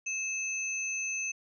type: tone pair together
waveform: sine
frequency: 2600 / 6200 Hz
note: E7 / G8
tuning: -24 / -20 cents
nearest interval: octave + minor third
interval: 1504 cents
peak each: -33 / -35 dBFS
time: 0.06-1.32 s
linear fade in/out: 10 ms
effects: none